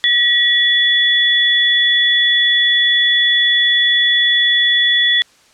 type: tone pair together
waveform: sine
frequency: 1920 / 3421 Hz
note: B6 / A7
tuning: -49 / -49 cents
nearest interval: minor seventh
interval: 1000 cents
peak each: -14 / -12 dBFS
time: 0.04-5.22 s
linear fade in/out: 0 ms
effects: white hiss -50 dBFS RMS until 5.53 s + low-pass 7000 Hz 12 dB/octave